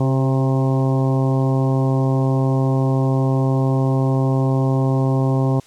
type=harmonic tone with a mistuned harmonic; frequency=133.3 Hz; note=C3; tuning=33 cents sharp; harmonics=1 / 2 / 3 / 4 / 5 / 6 / 7 / 8; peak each=-16 / -22 / -26 / -28 / -30 / -32 / -33 / -34 dBFS; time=0-5.6 s; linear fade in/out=5 ms; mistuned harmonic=3; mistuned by=-25 cents; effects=white hiss -49 dBFS RMS until 5.66 s + low-pass 8000 Hz 12 dB/octave